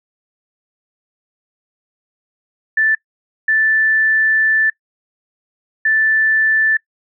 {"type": "tone bursts at uneven times", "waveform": "sine", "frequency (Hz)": 1760, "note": "A6", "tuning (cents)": 0, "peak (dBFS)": -11, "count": 3, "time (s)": [[2.77, 2.95], [3.48, 4.7], [5.85, 6.77]], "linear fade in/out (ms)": 5, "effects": ["noise-tail reverb RT60 0.1 s tail -23 dB re dry"]}